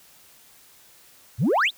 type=exponential sweep; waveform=sine; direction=up; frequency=96.1 to 4186 Hz; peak=-15 dBFS; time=1.38-1.71 s; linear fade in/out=50 ms; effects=tanh soft clip ceiling -16 dBFS + white hiss -53 dBFS RMS until 1.77 s